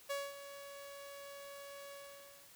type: tone with ADSR envelope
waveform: sawtooth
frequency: 562 Hz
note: C#5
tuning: 24 cents sharp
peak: -32 dBFS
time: 0.09-2.51 s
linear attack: 17 ms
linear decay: 220 ms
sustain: -13 dB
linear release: 590 ms
effects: white hiss -60 dBFS RMS until 2.55 s

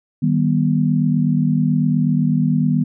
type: chord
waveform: sine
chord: Eb augmented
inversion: none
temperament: just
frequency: 155.56 / 194.45 / 243.1 Hz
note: Eb3 / G3 / B3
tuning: 0 / -14 / -27 cents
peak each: -17 / -20 / -18 dBFS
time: 0.22-2.84 s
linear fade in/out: 10 ms
effects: none

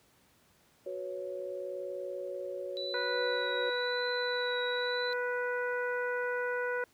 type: chord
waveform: sine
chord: F# suspended fourth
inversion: none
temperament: equal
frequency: 370 / 493.9 / 554.4 Hz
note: F#4 / B4 / C#5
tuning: 0 / 0 / 0 cents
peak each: -41 / -43 / -38 dBFS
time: 0.86-3.7 s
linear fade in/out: 5 ms
type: tone with vibrato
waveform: sine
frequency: 3951 Hz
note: B7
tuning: in tune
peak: -37 dBFS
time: 2.77-5.13 s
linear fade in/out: 0 ms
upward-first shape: triangle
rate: 0.94 Hz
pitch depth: 32 cents each way
type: harmonic tone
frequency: 491.7 Hz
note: B4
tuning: 8 cents flat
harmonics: 1 / 2 / 3 / 4 / 5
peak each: -33 / -40 / -35 / -44 / -51 dBFS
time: 2.94-6.84 s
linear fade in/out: 2 ms
effects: pink hiss -66 dBFS RMS until 6.93 s + high-pass 80 Hz 12 dB/octave

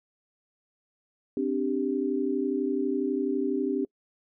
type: chord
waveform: sine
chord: C suspended second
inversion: none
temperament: equal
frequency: 261.6 / 293.7 / 392 Hz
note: C4 / D4 / G4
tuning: 0 / 0 / 0 cents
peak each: -29 dBFS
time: 1.37-3.85 s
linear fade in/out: 2 ms
effects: noise-tail reverb RT60 0.1 s tail -25 dB re dry

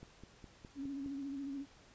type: click train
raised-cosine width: 3 ms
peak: -38 dBFS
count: 6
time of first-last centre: 0.03-1.061 s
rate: 4.85 Hz
type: tone with vibrato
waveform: sine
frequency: 277.2 Hz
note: C#4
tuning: in tune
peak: -39 dBFS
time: 0.75-1.66 s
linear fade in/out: 50 ms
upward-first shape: sine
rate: 14 Hz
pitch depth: 48 cents each way
effects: pink hiss -62 dBFS RMS until 1.94 s + resampled to 16000 Hz

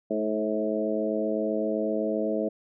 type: harmonic tone with a mistuned harmonic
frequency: 107.8 Hz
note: A2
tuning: 35 cents flat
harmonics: 2 / 3 / 4 / 5 / 6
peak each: -31 / -31 / -31 / -31 / -31 dBFS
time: 0.1-2.49 s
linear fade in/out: 10 ms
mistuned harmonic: 3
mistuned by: -26 cents
effects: none

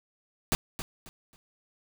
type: noise with echo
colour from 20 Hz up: pink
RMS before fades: -25 dBFS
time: 0.52-0.55 s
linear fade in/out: 0 ms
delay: 270 ms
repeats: 3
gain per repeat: -11 dB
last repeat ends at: 1.36 s
effects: none

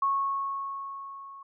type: tone with level ramp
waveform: sine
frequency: 1100 Hz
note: C#6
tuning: 14 cents flat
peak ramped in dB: -22 to -43 dBFS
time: 0.02-1.43 s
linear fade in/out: 5 ms
effects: none

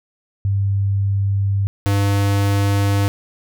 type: tone pair in turn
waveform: sine / square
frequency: 99 / 100.09 Hz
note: G2 / G2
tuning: +18 / +37 cents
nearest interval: unison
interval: 19 cents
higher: second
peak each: -15 dBFS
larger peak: neither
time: 0.45-1.67 / 1.86-3.08 s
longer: neither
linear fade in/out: 0 ms
effects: none

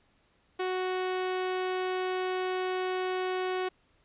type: tone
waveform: sawtooth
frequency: 370 Hz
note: F#4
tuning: in tune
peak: -25 dBFS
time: 0.59-3.69 s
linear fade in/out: 10 ms
effects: pink hiss -68 dBFS RMS until 4.04 s + resampled to 8000 Hz

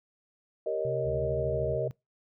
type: chord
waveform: sine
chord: Eb dominant seventh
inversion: first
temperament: equal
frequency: 392 / 466.2 / 554.4 / 622.3 Hz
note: G4 / Bb4 / Db5 / Eb5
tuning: 0 / 0 / 0 / 0 cents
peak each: -36 / -32 / -37 / -31 dBFS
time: 0.66-1.88 s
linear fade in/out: 5 ms
type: tone with pitch glide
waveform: sine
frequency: 131.1 to 130.04 Hz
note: C3 to C3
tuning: +4 to -10 cents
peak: -34 dBFS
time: 0.85-1.91 s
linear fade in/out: 0 ms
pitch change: -14 cents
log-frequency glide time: 0.97-1.34 s
type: harmonic tone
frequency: 71.5 Hz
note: D2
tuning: 46 cents flat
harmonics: 1 / 2 / 3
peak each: -37 / -43 / -47 dBFS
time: 1.03-1.79 s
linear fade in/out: 50 ms
effects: noise-tail reverb RT60 0.2 s tail -24 dB re dry

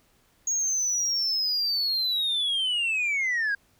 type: linear sweep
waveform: sine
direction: down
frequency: 6645 to 1590 Hz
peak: -21 dBFS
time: 0.47-3.55 s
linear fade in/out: 5 ms
effects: tanh soft clip ceiling -22 dBFS + pink hiss -64 dBFS RMS until 3.79 s

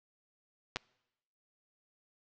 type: clicks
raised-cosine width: 0.2 ms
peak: -15 / -19 dBFS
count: 2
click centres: 0.76 / 0.768 s
effects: noise-tail reverb RT60 0.9 s tail -25 dB re dry + low-pass 6000 Hz 12 dB/octave

